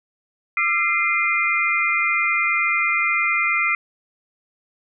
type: tone cluster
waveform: sine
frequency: 1195 / 1354 / 2086 / 2428 Hz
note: D6 / E6 / C7 / D#7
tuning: +30 / +46 / -6 / -43 cents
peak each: -28 / -25 / -20 / -22 dBFS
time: 0.57-3.75 s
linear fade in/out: 2 ms
effects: none